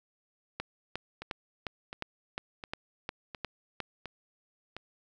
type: two click trains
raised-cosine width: 0.3 ms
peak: -18 / -24 dBFS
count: 10 / 6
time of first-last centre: 0.6-3.803 / 1.22-4.766 s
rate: 2.81 / 1.41 Hz
effects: none